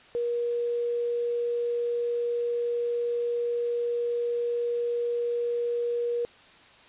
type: tone with quantisation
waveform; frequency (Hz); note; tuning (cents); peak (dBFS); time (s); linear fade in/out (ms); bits
sine; 476.3; A#4; +37; -25; 0.15-6.25; 0; 8
effects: white hiss -53 dBFS RMS until 6.88 s + resampled to 8000 Hz